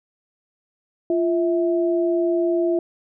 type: tone pair together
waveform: sine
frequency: 345.4 / 652 Hz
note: F4 / E5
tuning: -19 / -19 cents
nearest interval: major seventh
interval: 1100 cents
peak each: -18 / -24 dBFS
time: 1.1-2.79 s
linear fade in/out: 2 ms
effects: none